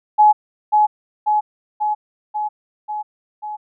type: tone with echo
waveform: sine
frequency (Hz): 846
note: G#5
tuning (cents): +32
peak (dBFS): -7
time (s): 0.18-0.33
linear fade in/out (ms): 20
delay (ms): 540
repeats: 6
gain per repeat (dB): -3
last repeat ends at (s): 3.57
effects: none